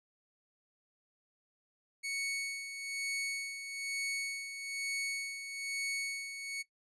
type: tone with tremolo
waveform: sawtooth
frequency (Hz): 2220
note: C#7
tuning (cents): +2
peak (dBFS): -30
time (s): 2.03-6.63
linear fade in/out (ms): 20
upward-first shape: sine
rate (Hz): 1.1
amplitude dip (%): 60
effects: noise-tail reverb RT60 0.1 s tail -18 dB re dry + resampled to 24000 Hz